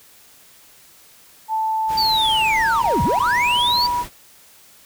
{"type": "tone with pitch glide", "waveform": "sine", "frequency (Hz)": [880, 970.8], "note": ["A5", "B5"], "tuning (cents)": [0, -30], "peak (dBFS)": -18, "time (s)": [1.48, 4.05], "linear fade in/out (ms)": 50, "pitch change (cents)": 170, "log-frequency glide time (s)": [2.53, 3.13]}
{"type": "noise", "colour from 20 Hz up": "pink", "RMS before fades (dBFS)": -34, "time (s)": [1.87, 4.1], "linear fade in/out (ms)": 50}
{"type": "linear two-way sweep", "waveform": "triangle", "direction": "down then up", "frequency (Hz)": [4699, 52.7, 4699], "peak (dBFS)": -16, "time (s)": [1.97, 3.87], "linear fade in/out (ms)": 10, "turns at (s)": 3.03}
{"effects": ["white hiss -49 dBFS RMS until 4.85 s"]}